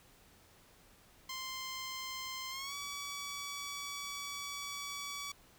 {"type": "tone with pitch glide", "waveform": "10% pulse", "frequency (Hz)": [1046, 1140.7], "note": ["C6", "C#6"], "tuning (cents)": [-1, 49], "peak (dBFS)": -32, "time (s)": [1.29, 5.32], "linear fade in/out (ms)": 5, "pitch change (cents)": 150, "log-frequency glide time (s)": [2.5, 2.75], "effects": ["pink hiss -63 dBFS RMS until 5.58 s"]}